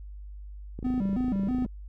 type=click train; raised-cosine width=3 ms; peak=-24 dBFS; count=24; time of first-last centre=0.79-1.661 s; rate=26.4 Hz
type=tone with vibrato; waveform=triangle; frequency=222.2 Hz; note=A3; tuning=17 cents sharp; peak=-23 dBFS; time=0.84-1.66 s; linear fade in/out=10 ms; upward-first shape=square; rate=3.1 Hz; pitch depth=220 cents each way
effects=added 50 Hz sine -39 dBFS peak until 1.88 s